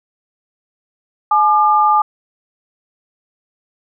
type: tone pair together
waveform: sine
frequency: 850 / 1202.1 Hz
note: G#5 / D6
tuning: +40 / +40 cents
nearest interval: tritone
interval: 600 cents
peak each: -12 dBFS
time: 1.31-2.02 s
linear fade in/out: 5 ms
effects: none